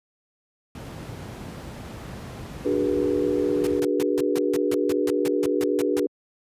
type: noise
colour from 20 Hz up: brown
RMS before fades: -31 dBFS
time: 0.75-3.8 s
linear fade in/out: 2 ms
type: chord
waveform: sine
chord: G# half-diminished seventh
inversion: second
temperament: equal with one note detuned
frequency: 293.7 / 370 / 415.3 / 483.4 Hz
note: D4 / F#4 / G#4 / B4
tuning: 0 / 0 / 0 / -37 cents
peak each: -25 / -26 / -26 / -26 dBFS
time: 2.65-6.07 s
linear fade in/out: 5 ms
type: noise bursts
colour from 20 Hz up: pink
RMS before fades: -32 dBFS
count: 14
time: 3.64-5.996 s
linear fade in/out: 0 ms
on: 29 ms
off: 150 ms
effects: high-pass 100 Hz 12 dB/octave + resampled to 32000 Hz